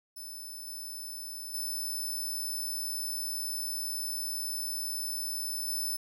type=tone with level steps; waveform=5% pulse; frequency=5274 Hz; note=E8; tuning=in tune; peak=-35 / -33 / -27 / -25 dBFS; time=0.16-5.97 s; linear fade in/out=10 ms; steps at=0.67 / 1.54 / 5.68 s; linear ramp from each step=2 ms; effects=none